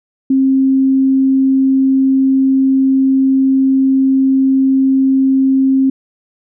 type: tone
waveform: sine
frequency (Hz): 266.8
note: C4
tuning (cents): +34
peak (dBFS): -8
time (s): 0.3-5.9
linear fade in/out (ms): 5
effects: none